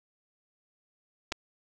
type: clicks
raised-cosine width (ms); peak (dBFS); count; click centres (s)
0.2; -16; 2; 1.32 / 1.323
effects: none